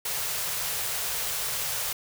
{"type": "band-stop noise", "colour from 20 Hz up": "white", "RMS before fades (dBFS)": -30, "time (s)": [0.05, 1.93], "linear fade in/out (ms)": 5, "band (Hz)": [180, 390], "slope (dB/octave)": 96, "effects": []}